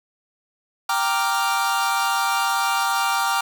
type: chord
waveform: 45% pulse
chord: G minor seventh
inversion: none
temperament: equal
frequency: 784 / 932.3 / 1174.7 / 1396.9 Hz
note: G5 / Bb5 / D6 / F6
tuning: 0 / 0 / 0 / 0 cents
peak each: -25 dBFS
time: 0.89-3.41 s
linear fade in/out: 5 ms
effects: none